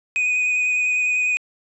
triangle tone with vibrato, 2489 Hz, D#7, in tune, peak -16 dBFS, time 0.16-1.37 s, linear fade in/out 0 ms, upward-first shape square, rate 10 Hz, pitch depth 13 cents each way, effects resampled to 24000 Hz

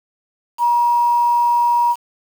sine tone with quantisation, 954 Hz, A#5, 40 cents sharp, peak -12 dBFS, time 0.58-1.96 s, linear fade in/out 50 ms, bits 6, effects none

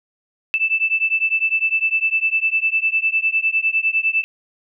sine beating tone pair, 2637 / 2646.9 Hz, E7 / E7, 0 / +6 cents, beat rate 9.9 Hz, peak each -19 dBFS, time 0.54-4.24 s, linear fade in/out 0 ms, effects none

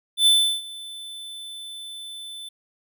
square tone with ADSR envelope, 3520 Hz, A7, in tune, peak -13 dBFS, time 0.17-2.49 s, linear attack 93 ms, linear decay 350 ms, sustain -22 dB, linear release 8 ms, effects none

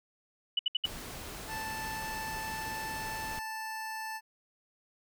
sine tone bursts, 2960 Hz, F#7, in tune, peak -25 dBFS, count 4, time 0.57-0.859 s, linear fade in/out 5 ms, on 22 ms, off 67 ms
pink noise, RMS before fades -43 dBFS, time 0.85-3.39 s, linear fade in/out 0 ms
25% pulse tone, 880 Hz, A5, in tune, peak -33 dBFS, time 1.47-4.21 s, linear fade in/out 50 ms
effects none

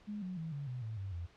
sine tone with pitch steps, 208.4 / 183.53 / 161.63 / 142.34 / 125.36 / 110.4 / 97.22 / 85.62 Hz, G#3 / F#3 / E3 / C#3 / B2 / A2 / G2 / F2, +6 / -14 / -34 / +46 / +26 / +6 / -14 / -34 cents, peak -38 dBFS, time 0.07-1.27 s, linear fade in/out 20 ms, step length 150 ms, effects pink hiss -63 dBFS RMS until 1.36 s + low-pass 4000 Hz 12 dB/octave

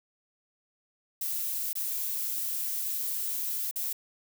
violet noise with dropouts, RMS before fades -32 dBFS, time 1.21-3.93 s, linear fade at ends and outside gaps 5 ms, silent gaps 1.731-1.753 / 3.712-3.758 s, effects none

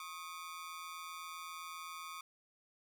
sawtooth ring-modulated tone, 1172 Hz, D6, 4 cents flat, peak -38 dBFS, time 0-2.21 s, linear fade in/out 2 ms, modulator 83.8 Hz, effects none

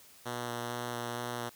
5% pulse tone with vibrato, 120 Hz, B2, 49 cents flat, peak -24 dBFS, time 0.25-1.5 s, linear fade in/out 20 ms, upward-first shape square, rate 2.2 Hz, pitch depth 10 cents each way, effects white hiss -57 dBFS RMS until 1.55 s

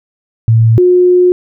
sine tone pair in turn, 113.2 / 360.2 Hz, A2 / F#4, +50 / -46 cents, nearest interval octave + minor sixth, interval 2004 cents, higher second, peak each -4 dBFS, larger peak neither, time 0.48-0.78 / 0.78-1.32 s, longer second, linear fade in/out 0 ms, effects none

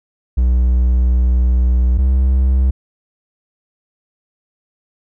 triangle tone pair in turn, 61.74 / 65.05 Hz, B1 / C2, 0 / -9 cents, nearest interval minor second, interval 91 cents, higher second, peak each -8 dBFS, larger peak neither, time 0.37-1.98 / 1.98-2.71 s, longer first, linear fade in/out 10 ms, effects none

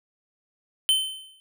square tone with exponential decay, 3073 Hz, G7, 35 cents flat, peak -16 dBFS, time 0.89-1.4 s, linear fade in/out 0 ms, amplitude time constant 110 ms, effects none

